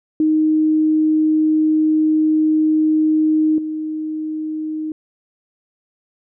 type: tone with level steps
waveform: sine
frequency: 311.1 Hz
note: D#4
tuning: in tune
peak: -12 / -21 dBFS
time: 0.2-4.92 s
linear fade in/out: 2 ms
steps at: 3.58 s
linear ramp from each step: 2 ms
effects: none